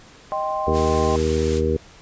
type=chord; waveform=sine; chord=C minor; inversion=first; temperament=equal; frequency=622.3 / 784 / 1046.5 Hz; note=Eb5 / G5 / C6; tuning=0 / 0 / 0 cents; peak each=-26 dBFS; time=0.32-1.16 s; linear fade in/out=0 ms
type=harmonic tone; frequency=78.8 Hz; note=D#2; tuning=23 cents sharp; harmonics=1 / 2 / 3 / 4 / 5 / 6; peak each=-23 / -29 / -27 / -29 / -23 / -23 dBFS; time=0.67-1.77 s; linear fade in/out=5 ms
type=noise; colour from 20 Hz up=white; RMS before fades=-32 dBFS; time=0.72-1.62 s; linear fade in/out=50 ms
effects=pink hiss -47 dBFS RMS until 2.01 s + resampled to 16000 Hz